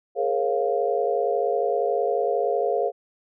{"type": "chord", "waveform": "sine", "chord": "Bb minor seventh", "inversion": "third", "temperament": "equal with one note detuned", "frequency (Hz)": [415.3, 466.2, 541.1, 698.5], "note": ["Ab4", "Bb4", "Db5", "F5"], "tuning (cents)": [0, 0, -42, 0], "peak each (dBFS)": -26, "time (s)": [0.15, 2.92], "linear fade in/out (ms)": 50, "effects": []}